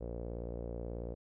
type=tone with low-pass filter; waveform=sawtooth; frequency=58.4 Hz; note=A#1; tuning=4 cents sharp; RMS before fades=-41 dBFS; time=0-1.15 s; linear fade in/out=20 ms; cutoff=510 Hz; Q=4.2; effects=none